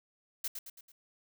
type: noise with echo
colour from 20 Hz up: blue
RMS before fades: -35 dBFS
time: 0.44-0.48 s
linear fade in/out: 5 ms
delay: 110 ms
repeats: 4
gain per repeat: -6 dB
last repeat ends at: 0.92 s
effects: none